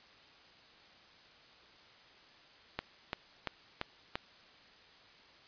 click train, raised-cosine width 0.3 ms, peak -18 dBFS, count 5, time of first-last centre 2.79-4.155 s, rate 2.93 Hz, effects white hiss -59 dBFS RMS until 5.47 s + resampled to 11025 Hz

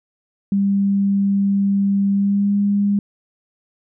sine tone with pitch glide, 198.4 to 202.2 Hz, G3 to G#3, +21 to -46 cents, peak -14 dBFS, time 0.52-2.99 s, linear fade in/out 2 ms, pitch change +33 cents, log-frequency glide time 2.12-2.54 s, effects none

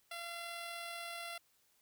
10% pulse tone with amplitude modulation, 684 Hz, F5, 36 cents flat, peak -33 dBFS, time 0.11-1.38 s, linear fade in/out 5 ms, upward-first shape sine, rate 40.3 Hz, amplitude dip 25%, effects white hiss -73 dBFS RMS until 1.81 s

